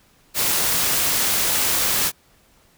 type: noise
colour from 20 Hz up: white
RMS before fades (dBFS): -20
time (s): 0.34-2.12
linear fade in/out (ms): 50
effects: pink hiss -57 dBFS RMS until 2.77 s